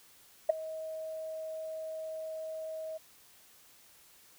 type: tone with ADSR envelope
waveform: sine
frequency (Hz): 635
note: D#5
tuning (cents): +35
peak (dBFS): -17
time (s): 0.49-2.98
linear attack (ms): 8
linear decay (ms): 11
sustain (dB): -20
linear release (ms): 14
effects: tanh soft clip ceiling -14 dBFS + white hiss -60 dBFS RMS until 4.38 s